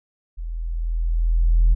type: tone with level ramp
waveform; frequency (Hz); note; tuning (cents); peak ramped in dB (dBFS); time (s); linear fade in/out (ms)
sine; 41.39; E1; +8; -27 to -9; 0.37-1.75; 20
effects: tanh soft clip ceiling -9 dBFS